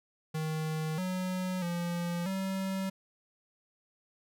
square tone with pitch steps, 156.9 / 184.4 / 172.8 / 191.6 Hz, D#3 / F#3 / F3 / G3, +15 / -6 / -18 / -39 cents, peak -32 dBFS, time 0.34-2.9 s, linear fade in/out 10 ms, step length 640 ms, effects none

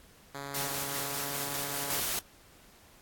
5% pulse tone with pitch glide, 140 to 141.38 Hz, C#3 to C#3, +18 to +34 cents, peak -27 dBFS, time 0.34-2.01 s, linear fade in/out 10 ms, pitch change +16 cents, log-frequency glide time 0.95-1.27 s
white noise with tremolo, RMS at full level -35 dBFS, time 0.54-1.95 s, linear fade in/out 5 ms, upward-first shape square, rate 5 Hz, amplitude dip 25%
white noise, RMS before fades -32 dBFS, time 1.9-2.19 s, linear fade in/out 2 ms
effects pink hiss -58 dBFS RMS until 3.01 s + AAC 64 kbps

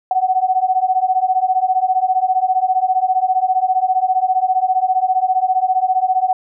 sine beating tone pair, 740 / 755 Hz, F#5 / F#5, 0 / +35 cents, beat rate 15 Hz, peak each -16 dBFS, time 0.11-6.33 s, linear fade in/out 2 ms, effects none

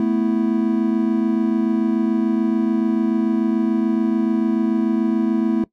triangle chord, A suspended second, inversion none, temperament equal, 220 / 246.9 / 329.6 Hz, A3 / B3 / E4, 0 / 0 / 0 cents, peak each -17 / -20 / -19 dBFS, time 0-5.64 s, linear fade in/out 2 ms, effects noise-tail reverb RT60 0.1 s tail -19 dB re dry

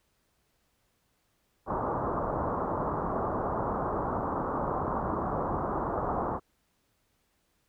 white low-pass noise, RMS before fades -31 dBFS, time 1.66-6.4 s, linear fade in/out 50 ms, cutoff 1200 Hz, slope 48 dB/octave, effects pink hiss -73 dBFS RMS until 7.68 s

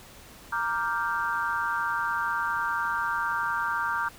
sine chord, G minor seventh, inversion first, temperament equal, 932.3 / 1174.7 / 1396.9 / 1568 Hz, Bb5 / D6 / F6 / G6, 0 / 0 / 0 / 0 cents, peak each -31 dBFS, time 0.52-4.09 s, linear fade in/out 10 ms, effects pink hiss -49 dBFS RMS until 4.18 s

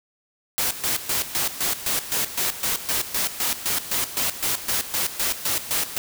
white noise with tremolo, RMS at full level -23 dBFS, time 0.58-5.98 s, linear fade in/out 0 ms, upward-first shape square, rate 3.9 Hz, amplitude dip 75%, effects none

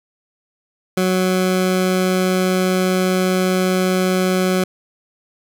20% pulse tone, 185 Hz, F#3, in tune, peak -10 dBFS, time 0.97-4.64 s, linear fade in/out 5 ms, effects none

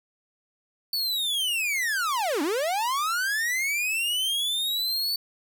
45% pulse linear two-way sweep, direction down then up, 4524 to 270 to 4524 Hz, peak -24 dBFS, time 0.93-5.16 s, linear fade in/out 2 ms, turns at 2.42 s, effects none

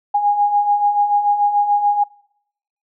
sine beating tone pair, 816 / 822.9 Hz, G#5 / G#5, -31 / -16 cents, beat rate 6.9 Hz, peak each -21 / -14 dBFS, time 0.14-2.04 s, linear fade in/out 10 ms, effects noise-tail reverb RT60 0.8 s tail -26 dB re dry

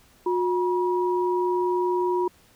sine tone pair together, 360.5 / 962.4 Hz, F#4 / B5, -45 / -45 cents, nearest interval octave + perfect fourth, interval 1700 cents, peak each -22 / -26 dBFS, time 0.26-2.28 s, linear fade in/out 5 ms, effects pink hiss -57 dBFS RMS until 2.55 s

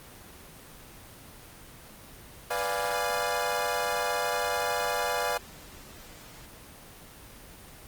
25% pulse chord, B diminished seventh, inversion none, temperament equal with one note detuned, 493.9 / 587.3 / 698.5 / 826.8 Hz, B4 / D5 / F5 / Ab5, 0 / 0 / 0 / -8 cents, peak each -29 dBFS, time 2.5-5.38 s, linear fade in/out 10 ms, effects pink hiss -48 dBFS RMS until 7.87 s + Opus 24 kbps

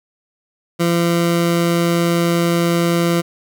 20% pulse tone, 170.5 Hz, F3, 41 cents flat, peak -9 dBFS, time 0.79-3.22 s, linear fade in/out 20 ms, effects none

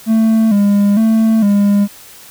triangle tone with vibrato, 212.3 Hz, G#3, 38 cents sharp, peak -6 dBFS, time 0.06-1.88 s, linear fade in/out 50 ms, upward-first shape square, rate 1.1 Hz, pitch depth 80 cents each way, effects white hiss -38 dBFS RMS until 2.3 s

